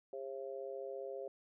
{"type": "harmonic tone", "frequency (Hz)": 134.7, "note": "C#3", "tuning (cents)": -49, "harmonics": [3, 4, 5], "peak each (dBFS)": [-45, -44, -50], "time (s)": [0.13, 1.28], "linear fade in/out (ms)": 2, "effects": []}